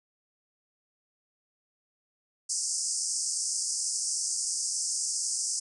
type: band-pass noise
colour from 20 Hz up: white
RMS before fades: -31 dBFS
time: 2.49-5.6 s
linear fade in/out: 10 ms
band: 4900 to 9300 Hz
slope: 96 dB/octave
effects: none